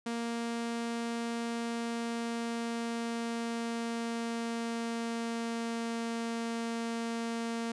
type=tone with pitch glide; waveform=sawtooth; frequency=233.1 to 230.8 Hz; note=A#3 to A#3; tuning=0 to -17 cents; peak=-29 dBFS; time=0.06-7.72 s; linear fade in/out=5 ms; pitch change=-17 cents; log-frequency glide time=1.45-6.05 s; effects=resampled to 22050 Hz